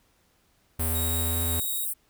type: high-pass noise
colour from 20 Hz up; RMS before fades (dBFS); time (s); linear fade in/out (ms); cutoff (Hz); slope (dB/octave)
white; -30; 0.79-1.94; 20; 8100; 96
type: tone with pitch glide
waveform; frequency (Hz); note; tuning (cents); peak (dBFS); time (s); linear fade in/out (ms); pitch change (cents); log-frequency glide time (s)
square; 81.8 to 83.37; E2 to E2; -13 to +20; -28; 0.79-1.6; 5; +33; 0.94-1.42
type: tone with tremolo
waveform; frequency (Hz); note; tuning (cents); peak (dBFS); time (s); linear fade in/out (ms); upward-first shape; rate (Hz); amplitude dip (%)
20% pulse; 3800; A#7; +33; -28; 0.94-1.86; 20; square; 1.8; 25
effects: pink hiss -66 dBFS RMS until 2.09 s